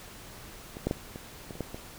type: clicks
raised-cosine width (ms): 2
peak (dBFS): -25 / -13 / -14 / -26 / -26 / -30 / -18 / -24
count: 8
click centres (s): 0.769 / 0.87 / 0.911 / 1.159 / 1.508 / 1.554 / 1.607 / 1.745
effects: pink hiss -47 dBFS RMS until 1.98 s